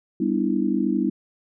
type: chord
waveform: sine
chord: E minor seventh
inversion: first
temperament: just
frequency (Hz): 197.78 / 247.2 / 296.7 / 329.6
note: G3 / B3 / D4 / E4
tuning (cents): +16 / +2 / +18 / 0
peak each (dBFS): -25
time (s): 0.2-1.1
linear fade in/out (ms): 5
effects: none